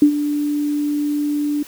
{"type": "tone with ADSR envelope", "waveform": "sine", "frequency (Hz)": 293.7, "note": "D4", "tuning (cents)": 0, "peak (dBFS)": -5, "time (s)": [0.02, 1.63], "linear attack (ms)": 3, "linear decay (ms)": 85, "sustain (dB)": -12, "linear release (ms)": 6, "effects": ["white hiss -41 dBFS RMS until 1.67 s"]}